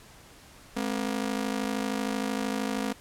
sawtooth ring-modulated tone, 237.4 Hz, A#3, 32 cents sharp, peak -21 dBFS, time 0.76-2.93 s, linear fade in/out 10 ms, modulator 26.5 Hz, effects pink hiss -52 dBFS RMS until 3 s + low-pass 12000 Hz 12 dB/octave

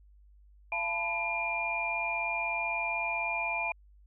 sine tone cluster, 681 / 877 / 993 / 2401 Hz, F5 / A5 / B5 / D7, -44 / -6 / +9 / +38 cents, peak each -37 / -37 / -40 / -31 dBFS, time 0.72-3.72 s, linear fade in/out 2 ms, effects added 50 Hz sine -55 dBFS peak until 4.06 s

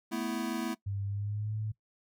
square chord, A suspended second, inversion none, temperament equal, 220 / 246.9 / 329.6 Hz, A3 / B3 / E4, 0 / 0 / 0 cents, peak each -37 dBFS, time 0.11-0.75 s, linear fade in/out 20 ms
sine tone with pitch glide, 99.5 to 107.88 Hz, G2 to A2, +26 to -34 cents, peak -32 dBFS, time 0.86-1.72 s, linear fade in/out 10 ms, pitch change +140 cents, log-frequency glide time 1.06-1.55 s
effects noise-tail reverb RT60 0.1 s tail -19 dB re dry

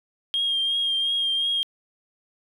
sine tone with vibrato, 3227 Hz, G7, 50 cents sharp, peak -20 dBFS, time 0.34-1.63 s, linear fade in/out 0 ms, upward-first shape triangle, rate 2.8 Hz, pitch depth 32 cents each way, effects tanh soft clip ceiling -17 dBFS + 10-bit

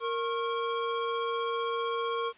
square tone pair together, 464.5 / 1089 Hz, A#4 / C#6, -6 / -31 cents, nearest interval octave + minor third, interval 1475 cents, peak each -32 / -33 dBFS, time 0-2.33 s, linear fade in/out 50 ms, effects white hiss -57 dBFS RMS until 2.37 s + resampled to 8000 Hz

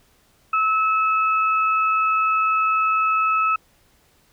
sine tone pair together, 1298 / 2596 Hz, E6 / E7, -27 / -27 cents, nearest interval octave, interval 1200 cents, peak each -17 / -25 dBFS, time 0.53-3.56 s, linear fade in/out 5 ms, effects pink hiss -59 dBFS RMS until 4.32 s

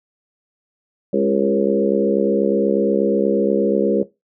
harmonic tone with a mistuned harmonic, 68.3 Hz, C#2, 25 cents flat, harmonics 3 / 4 / 5 / 6 / 7 / 8, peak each -21 / -25 / -22 / -22 / -21 / -21 dBFS, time 1.13-4.03 s, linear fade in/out 5 ms, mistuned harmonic 6, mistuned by -16 cents, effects noise-tail reverb RT60 0.2 s tail -17 dB re dry

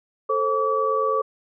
sine tone cluster, 441.8 / 531 / 1147 Hz, A4 / C5 / D6, +7 / +25 / -41 cents, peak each -24 / -25 / -22 dBFS, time 0.29-1.22 s, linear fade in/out 10 ms, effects none

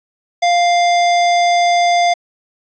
square tone, 698.5 Hz, F5, in tune, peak -11 dBFS, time 0.42-2.14 s, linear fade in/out 10 ms, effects resampled to 16000 Hz + 8-bit

